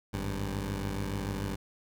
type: tone pair together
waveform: 15% pulse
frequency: 52.66 / 98.4 Hz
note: G#1 / G2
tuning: +25 / +7 cents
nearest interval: major seventh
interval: 1082 cents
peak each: -29 / -28 dBFS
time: 0.13-1.56 s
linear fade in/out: 10 ms
effects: none